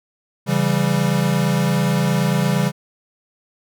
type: chord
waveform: square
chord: C# diminished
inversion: none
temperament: equal with one note detuned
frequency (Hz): 138.59 / 167.11 / 196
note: C#3 / E3 / G3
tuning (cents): 0 / +24 / 0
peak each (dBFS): -21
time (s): 0.46-2.72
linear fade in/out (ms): 50
effects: none